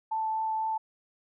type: tone with vibrato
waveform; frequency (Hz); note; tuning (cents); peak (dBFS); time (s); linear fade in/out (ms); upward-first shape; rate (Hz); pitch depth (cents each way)
sine; 880; A5; 0; -27; 0.11-0.78; 10; triangle; 4; 8
effects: none